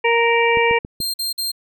harmonic tone, 466.2 Hz, A#4, in tune, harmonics 1 / 2 / 4 / 5 / 6, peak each -17 / -19 / -23 / -19 / -26 dBFS, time 0.04-0.79 s, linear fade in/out 10 ms
clicks, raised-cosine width 3 ms, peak -17 dBFS, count 4, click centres 0.572 / 0.711 / 0.849 / 1.003 s
sawtooth tone bursts, 4186 Hz, C8, in tune, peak -18 dBFS, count 3, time 1-1.518 s, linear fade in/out 10 ms, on 140 ms, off 49 ms
effects none

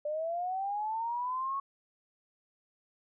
sine linear sweep, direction up, 587.3 to 1108.7 Hz, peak -31 dBFS, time 0.05-1.6 s, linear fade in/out 5 ms, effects none

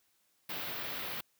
white band-stop noise, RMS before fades -39 dBFS, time 0.49-1.21 s, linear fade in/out 5 ms, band 4000 to 16000 Hz, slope 24 dB/octave, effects white hiss -73 dBFS RMS until 1.39 s + high-pass 80 Hz 12 dB/octave

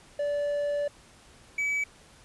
triangle tone pair in turn, 580 / 2287 Hz, D5 / D7, -22 / -47 cents, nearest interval 2 octaves, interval 2375 cents, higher second, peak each -24 / -24 dBFS, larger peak neither, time 0.19-0.88 / 1.58-1.84 s, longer first, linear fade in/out 5 ms, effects pink hiss -55 dBFS RMS until 2.24 s + resampled to 24000 Hz

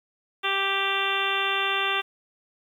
harmonic tone, 392 Hz, G4, in tune, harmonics 1 / 2 / 3 / 4 / 5 / 6 / 7 / 8 / 9, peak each -33 / -33 / -29 / -31 / -33 / -34 / -29 / -34 / -31 dBFS, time 0.43-2.02 s, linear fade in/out 20 ms, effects 9-bit

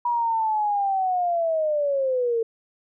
sine linear sweep, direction down, 968 to 448.5 Hz, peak -20 dBFS, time 0.05-2.43 s, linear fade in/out 5 ms, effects none

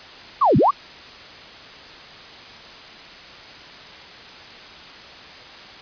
sine linear two-way sweep, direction down then up, 1220 to 103.83 to 1220 Hz, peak -12 dBFS, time 0.41-0.71 s, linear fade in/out 10 ms, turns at 0.57 s, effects white hiss -40 dBFS RMS until 5.81 s + resampled to 11025 Hz

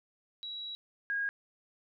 sine tone pair in turn, 3887 / 1634.3 Hz, B7 / G#6, -28 / -28 cents, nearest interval octave + minor third, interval 1500 cents, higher first, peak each -38 / -30 dBFS, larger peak second, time 0.43-0.75 / 1.1-1.29 s, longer first, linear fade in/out 0 ms, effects none

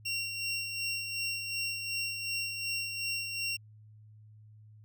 25% pulse tone with tremolo, 2747 Hz, F7, 29 cents flat, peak -27 dBFS, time 0.05-3.57 s, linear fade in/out 10 ms, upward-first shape sine, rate 2.7 Hz, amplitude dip 45%, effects added 107 Hz sine -52 dBFS peak until 4.84 s

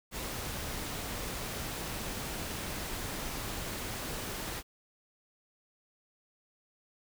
pink noise, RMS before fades -38 dBFS, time 0.11-4.63 s, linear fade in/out 50 ms, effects none

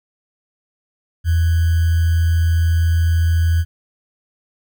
sine tone with sample-and-hold, 83.1 Hz, E2, 15 cents sharp, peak -12 dBFS, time 1.24-3.65 s, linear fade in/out 50 ms, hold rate 1575 Hz, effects none

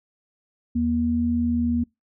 sine tone pair together, 79.9 / 238.6 Hz, D#2 / A#3, +47 / +41 cents, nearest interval octave + perfect fifth, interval 1894 cents, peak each -28 / -20 dBFS, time 0.75-1.84 s, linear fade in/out 10 ms, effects noise-tail reverb RT60 0.2 s tail -25 dB re dry

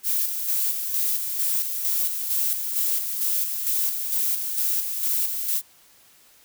violet noise with tremolo, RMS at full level -23 dBFS, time 0.03-5.62 s, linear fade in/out 50 ms, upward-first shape square, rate 2.2 Hz, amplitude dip 45%, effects white hiss -55 dBFS RMS until 6.44 s

